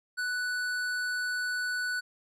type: tone with hard clipping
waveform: sine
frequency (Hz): 1485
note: F#6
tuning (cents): +6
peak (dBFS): -31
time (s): 0.17-2.01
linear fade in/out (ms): 20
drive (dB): 12
effects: none